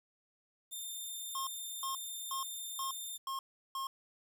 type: tone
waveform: 10% pulse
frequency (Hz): 3608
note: A7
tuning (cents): +43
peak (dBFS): -33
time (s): 0.71-3.18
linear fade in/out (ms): 20
type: tone bursts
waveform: square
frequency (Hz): 1074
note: C6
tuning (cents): +45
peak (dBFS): -37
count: 6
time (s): 1.35-3.87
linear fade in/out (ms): 2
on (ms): 120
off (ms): 360
effects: 11-bit